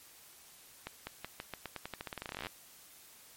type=accelerating click train; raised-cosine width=0.3 ms; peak=-23 dBFS; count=26; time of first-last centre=0.87-2.468 s; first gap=200 ms; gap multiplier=0.88; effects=white hiss -57 dBFS RMS until 3.36 s + MP3 64 kbps

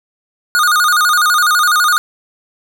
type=tone with vibrato; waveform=square; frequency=1333 Hz; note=E6; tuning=19 cents sharp; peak=-10 dBFS; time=0.55-1.98 s; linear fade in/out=0 ms; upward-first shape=square; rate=12 Hz; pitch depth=140 cents each way; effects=none

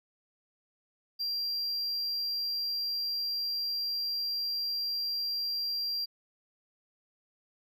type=tone; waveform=triangle; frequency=4746 Hz; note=D8; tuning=17 cents sharp; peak=-29 dBFS; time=1.19-6.06 s; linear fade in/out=20 ms; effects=none

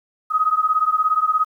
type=beating tone pair; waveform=sine; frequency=1253 / 1270 Hz; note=D#6 / D#6; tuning=+12 / +35 cents; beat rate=17 Hz; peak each=-18 / -19 dBFS; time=0.3-1.45 s; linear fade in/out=20 ms; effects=9-bit

